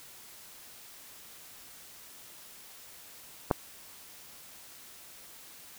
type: clicks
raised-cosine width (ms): 1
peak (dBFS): -28 / -9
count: 2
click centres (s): 3.505 / 3.512
effects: white hiss -51 dBFS RMS until 5.78 s